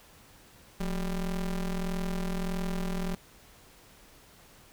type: ring-modulated tone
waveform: square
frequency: 99.5 Hz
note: G2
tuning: 26 cents sharp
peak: -27 dBFS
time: 0.8-3.15 s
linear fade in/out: 5 ms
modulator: 78.7 Hz
effects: pink hiss -56 dBFS RMS until 4.72 s